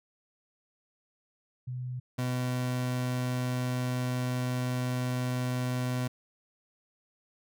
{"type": "tone pair in turn", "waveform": ["sine", "30% pulse"], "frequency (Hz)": [125.7, 125.7], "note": ["B2", "B2"], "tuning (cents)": [31, 31], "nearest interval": "unison", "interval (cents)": 0, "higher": "neither", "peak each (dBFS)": [-33, -26], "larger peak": "second", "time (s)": [[1.67, 2], [2.18, 6.08]], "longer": "second", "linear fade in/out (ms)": 10, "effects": []}